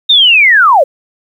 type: linear sweep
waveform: sine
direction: down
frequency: 3729 to 493.9 Hz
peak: -3 dBFS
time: 0.09-0.84 s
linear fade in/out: 10 ms
effects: 7-bit